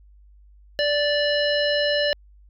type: harmonic tone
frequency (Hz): 585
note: D5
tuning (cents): -7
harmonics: 1 / 3 / 5 / 7 / 9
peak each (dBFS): -21 / -26 / -27 / -29 / -33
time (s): 0.79-2.13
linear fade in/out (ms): 0
effects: added 50 Hz sine -48 dBFS peak until 2.49 s